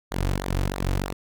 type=tone with flanger; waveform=sawtooth; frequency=46.85 Hz; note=F#1; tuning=22 cents sharp; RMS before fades=-26 dBFS; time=0.11-1.13 s; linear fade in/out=10 ms; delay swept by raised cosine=0.32 to 5.22 ms; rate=3.1 Hz; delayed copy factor=-0.7; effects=none